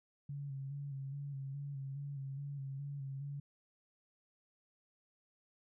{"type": "tone with vibrato", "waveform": "sine", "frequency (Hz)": 139, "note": "C#3", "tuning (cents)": 5, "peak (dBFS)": -40, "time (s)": [0.29, 3.4], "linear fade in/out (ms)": 5, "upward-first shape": "square", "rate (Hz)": 2.4, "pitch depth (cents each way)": 37, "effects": []}